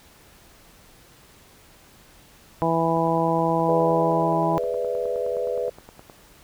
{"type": "harmonic tone", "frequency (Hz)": 164.81, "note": "E3", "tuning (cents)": 0, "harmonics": [1, 2, 3, 4, 5, 6], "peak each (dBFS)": [-26, -26, -26, -26, -26, -26], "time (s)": [2.62, 4.58], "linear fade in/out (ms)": 0}
{"type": "click train", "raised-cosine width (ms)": 1, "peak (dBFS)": -28, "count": 31, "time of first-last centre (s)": [2.97, 6.098], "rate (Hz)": 9.59}
{"type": "chord", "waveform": "sine", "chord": "E dominant seventh", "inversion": "first", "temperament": "equal", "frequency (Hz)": [415.3, 493.9, 587.3, 659.3], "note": ["G#4", "B4", "D5", "E5"], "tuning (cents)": [0, 0, 0, 0], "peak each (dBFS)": [-31, -25, -31, -31], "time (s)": [3.68, 5.7], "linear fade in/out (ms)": 10}
{"effects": ["pink hiss -52 dBFS RMS until 6.43 s"]}